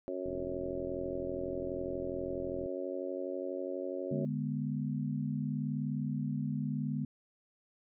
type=harmonic tone; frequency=92.2 Hz; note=F#2; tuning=6 cents flat; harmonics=3 / 4 / 5 / 6 / 7; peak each=-42 / -39 / -46 / -39 / -46 dBFS; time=0.08-4.25 s; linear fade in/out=0 ms
type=click train; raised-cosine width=3 ms; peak=-32 dBFS; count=103; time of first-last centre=0.26-2.66 s; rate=42.5 Hz
type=chord; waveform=sine; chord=G# diminished; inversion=second; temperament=equal; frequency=146.83 / 207.7 / 246.9 Hz; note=D3 / G#3 / B3; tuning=0 / 0 / 0 cents; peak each=-35 / -37 / -37 dBFS; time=4.11-7.05 s; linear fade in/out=5 ms
effects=none